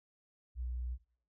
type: tone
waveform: sine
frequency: 61.3 Hz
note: B1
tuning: 12 cents flat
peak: -36 dBFS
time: 0.55-0.98 s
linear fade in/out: 50 ms
effects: noise-tail reverb RT60 0.5 s tail -17 dB re dry